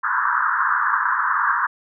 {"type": "band-pass noise", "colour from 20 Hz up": "pink", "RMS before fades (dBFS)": -20, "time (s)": [0.03, 1.67], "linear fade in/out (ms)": 10, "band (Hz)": [960, 1700], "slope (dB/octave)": 96, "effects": []}